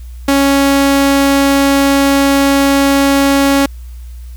sawtooth tone, 277.2 Hz, C#4, in tune, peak -4 dBFS, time 0.28-3.66 s, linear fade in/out 5 ms, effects added 60 Hz sine -26 dBFS peak until 4.36 s + white hiss -48 dBFS RMS until 4.36 s

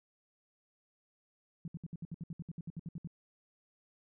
sine tone bursts, 165.7 Hz, E3, 9 cents sharp, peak -38 dBFS, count 16, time 1.65-3.074 s, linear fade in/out 2 ms, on 29 ms, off 64 ms, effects none

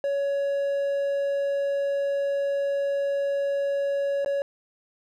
triangle tone with dropouts, 560 Hz, C#5, 18 cents sharp, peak -21 dBFS, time 0.04-4.42 s, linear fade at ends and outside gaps 1 ms, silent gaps 4.247-4.26 s, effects none

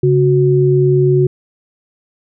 sine tone pair together, 138.59 / 367.4 Hz, C#3 / F#4, 0 / -12 cents, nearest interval octave + perfect fourth, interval 1688 cents, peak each -11 dBFS, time 0.03-1.27 s, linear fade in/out 5 ms, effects none

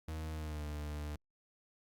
40% pulse tone with pitch glide, 78.8 to 74.64 Hz, D#2 to D2, +23 to +29 cents, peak -38 dBFS, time 0.08-1.16 s, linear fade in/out 5 ms, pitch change -94 cents, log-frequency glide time 0.32-0.64 s, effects Opus 48 kbps

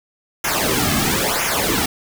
pink noise with flanger, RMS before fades -19 dBFS, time 0.44-1.86 s, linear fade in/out 5 ms, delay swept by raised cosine 0.23 to 2.13 ms, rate 1 Hz, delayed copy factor -0.8, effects none

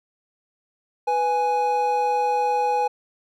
triangle tone pair together, 494.7 / 832 Hz, B4 / G#5, +3 / +3 cents, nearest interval major sixth, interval 900 cents, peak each -23 / -18 dBFS, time 1.07-2.88 s, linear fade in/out 10 ms, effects none

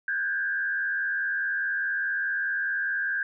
sine tone with frequency modulation, 1600 Hz, G6, 35 cents sharp, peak -25 dBFS, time 0.08-3.23 s, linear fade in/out 2 ms, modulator 84.8 Hz, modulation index 0.84, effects none

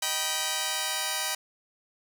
5% pulse chord, Eb augmented, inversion none, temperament just, 622.3 / 777.8 / 972.3 Hz, Eb5 / G5 / B5, 0 / -14 / -27 cents, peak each -23 / -20 / -19 dBFS, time 0.02-1.35 s, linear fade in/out 5 ms, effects none

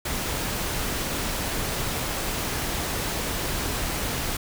pink noise, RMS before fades -28 dBFS, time 0.05-4.37 s, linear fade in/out 5 ms, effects none

